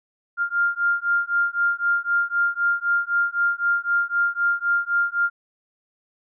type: beating tone pair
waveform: sine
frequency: 1398 / 1401.9 Hz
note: F6 / F6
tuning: +1 / +6 cents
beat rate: 3.9 Hz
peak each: -22 / -22 dBFS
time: 0.37-5.3 s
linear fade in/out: 50 ms
effects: none